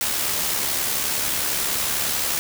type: noise with amplitude modulation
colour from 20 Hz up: white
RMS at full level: -22 dBFS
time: 0.01-2.39 s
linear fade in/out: 0 ms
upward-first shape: sine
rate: 71.1 Hz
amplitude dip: 35%
effects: none